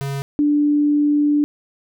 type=tone pair in turn; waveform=square / sine; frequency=138.59 / 293.7 Hz; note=C#3 / D4; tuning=0 / 0 cents; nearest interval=octave + minor second; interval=1300 cents; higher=second; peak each=-23 / -13 dBFS; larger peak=second; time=0.01-0.22 / 0.39-1.44 s; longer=second; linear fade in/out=0 ms; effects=none